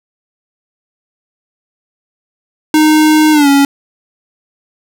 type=tone with pitch glide; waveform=square; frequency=308.6 to 279.7 Hz; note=D#4 to C#4; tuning=-14 to +16 cents; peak=-6 dBFS; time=2.74-3.65 s; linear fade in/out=2 ms; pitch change=-170 cents; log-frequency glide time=3.32-3.48 s; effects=none